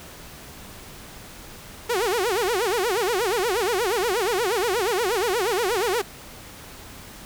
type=tone with vibrato; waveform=sawtooth; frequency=419.7 Hz; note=G#4; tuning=18 cents sharp; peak=-17 dBFS; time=1.89-6.02 s; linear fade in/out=10 ms; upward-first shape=sine; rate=8.4 Hz; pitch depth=270 cents each way; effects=pink hiss -42 dBFS RMS until 7.25 s